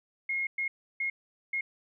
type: tone bursts at uneven times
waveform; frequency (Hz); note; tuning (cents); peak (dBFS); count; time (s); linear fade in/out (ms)
sine; 2152; C7; +48; -28; 4; 0.29-0.47 / 0.58-0.68 / 1-1.1 / 1.53-1.61; 5
effects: none